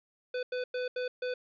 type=tone bursts at uneven times; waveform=square; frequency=500 Hz; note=B4; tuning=21 cents sharp; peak=-32 dBFS; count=5; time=0.34-0.43 / 0.52-0.64 / 0.74-0.88 / 0.96-1.08 / 1.22-1.34 s; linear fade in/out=5 ms; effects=resampled to 11025 Hz + 10-bit